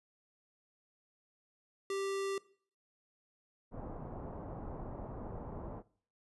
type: tone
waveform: square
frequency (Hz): 392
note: G4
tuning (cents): 0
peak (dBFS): -35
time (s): 1.9-2.38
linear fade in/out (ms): 2
type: low-pass noise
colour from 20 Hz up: pink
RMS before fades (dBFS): -44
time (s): 3.71-5.83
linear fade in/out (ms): 50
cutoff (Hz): 960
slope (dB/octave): 24
effects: noise-tail reverb RT60 0.5 s tail -20 dB re dry + resampled to 24000 Hz